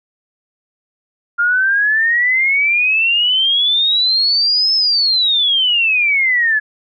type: exponential two-way sweep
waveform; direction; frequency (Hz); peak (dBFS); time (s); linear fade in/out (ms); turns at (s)
sine; up then down; 1396.9 to 5274 to 1692; -11; 1.38-6.6; 20; 4.74
effects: none